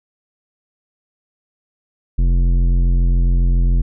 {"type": "tone with tanh clipping", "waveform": "triangle", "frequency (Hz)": 43.65, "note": "F1", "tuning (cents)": 0, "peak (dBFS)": -13, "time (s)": [2.18, 3.82], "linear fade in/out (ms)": 10, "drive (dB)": 16, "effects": []}